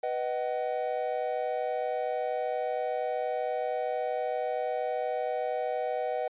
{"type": "chord", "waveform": "triangle", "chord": "B major", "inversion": "none", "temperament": "equal with one note detuned", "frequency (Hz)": [493.9, 622.3, 755.1], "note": ["B4", "D#5", "F#5"], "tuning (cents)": [0, 0, 35], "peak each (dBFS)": -31, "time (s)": [0.03, 6.28], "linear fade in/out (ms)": 5, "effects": ["resampled to 8000 Hz"]}